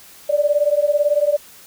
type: beating tone pair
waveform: sine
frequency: 578 / 596 Hz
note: D5 / D5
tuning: -28 / +25 cents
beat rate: 18 Hz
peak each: -17 dBFS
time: 0.29-1.37 s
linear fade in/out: 10 ms
effects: white hiss -44 dBFS RMS until 1.66 s